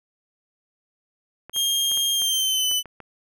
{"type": "clicks", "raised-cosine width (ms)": 0.5, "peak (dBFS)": -25, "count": 8, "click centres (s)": [1.496, 1.563, 1.916, 1.974, 2.219, 2.714, 2.857, 3.003]}
{"type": "tone with pitch glide", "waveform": "sawtooth", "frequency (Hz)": [3219, 3003], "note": ["G7", "F#7"], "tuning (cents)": [45, 25], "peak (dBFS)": -17, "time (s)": [1.53, 2.83], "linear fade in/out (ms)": 50, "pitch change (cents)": -120, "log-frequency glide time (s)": [2.13, 2.7]}
{"effects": []}